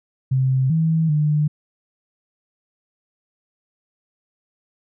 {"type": "tone with pitch steps", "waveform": "sine", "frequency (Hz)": [131.4, 161.3, 150.3], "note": ["C3", "E3", "D3"], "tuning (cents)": [8, -37, 40], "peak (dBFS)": -15, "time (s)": [0.31, 1.48], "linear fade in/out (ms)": 10, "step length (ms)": 390, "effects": []}